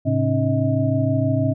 sine tone cluster, 110.1 / 136.4 / 271.2 / 304.5 / 634 Hz, A2 / C#3 / C#4 / D#4 / D#5, +2 / -28 / -38 / -37 / +32 cents, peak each -21 / -23 / -22 / -30 / -24 dBFS, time 0.05-1.54 s, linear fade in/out 20 ms, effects none

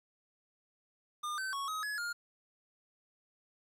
square tone with pitch steps, 1210 / 1537 / 1108 / 1266 / 1692 / 1414 Hz, D#6 / G6 / C#6 / D#6 / G#6 / F6, -49 / -35 / -1 / +30 / +32 / +21 cents, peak -36 dBFS, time 1.23-2.13 s, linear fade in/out 10 ms, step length 150 ms, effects low-pass 12000 Hz 12 dB/octave + 11-bit

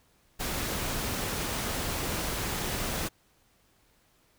pink noise, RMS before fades -32 dBFS, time 0.39-3.09 s, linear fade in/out 20 ms, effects pink hiss -66 dBFS RMS until 4.38 s

